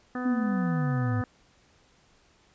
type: harmonic tone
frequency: 250 Hz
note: B3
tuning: 21 cents sharp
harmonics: 1 / 2 / 3 / 4 / 5 / 6 / 7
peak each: -31 / -39 / -40 / -47 / -39 / -44 / -42 dBFS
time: 0.15-1.24 s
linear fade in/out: 2 ms
type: exponential sweep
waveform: sine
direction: down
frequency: 258.2 to 103.83 Hz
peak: -25 dBFS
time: 0.25-1.22 s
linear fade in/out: 10 ms
effects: pink hiss -62 dBFS RMS until 2.54 s + resampled to 16000 Hz